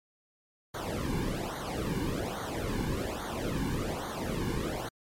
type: noise with flanger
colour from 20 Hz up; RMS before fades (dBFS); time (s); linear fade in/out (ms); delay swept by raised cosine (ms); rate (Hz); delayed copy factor
brown; -33; 0.74-4.89; 5; 0.38 to 1.58; 1.2; -1
effects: MP3 64 kbps